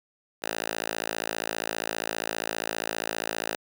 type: tone with high-pass filter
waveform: 5% pulse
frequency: 55 Hz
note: A1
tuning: in tune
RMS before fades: -32 dBFS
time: 0.42-3.56 s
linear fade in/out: 10 ms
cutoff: 540 Hz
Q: 0.5
effects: none